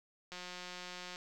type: click train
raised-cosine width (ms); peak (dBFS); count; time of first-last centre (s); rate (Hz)
0.2; -28; 152; 0.32-1.159; 180
effects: none